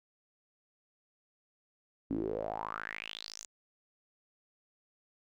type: tone with band-pass filter sweep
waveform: sawtooth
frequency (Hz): 53.8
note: A1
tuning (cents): -38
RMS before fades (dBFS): -39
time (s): 2.1-3.46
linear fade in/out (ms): 5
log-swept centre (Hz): 260 to 7300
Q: 6.9
effects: none